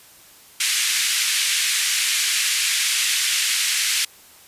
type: band-pass noise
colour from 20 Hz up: pink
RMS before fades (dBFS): -21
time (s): 0.6-4.05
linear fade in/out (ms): 5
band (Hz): 2000 to 11000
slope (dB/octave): 24
effects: white hiss -48 dBFS RMS until 4.47 s + resampled to 32000 Hz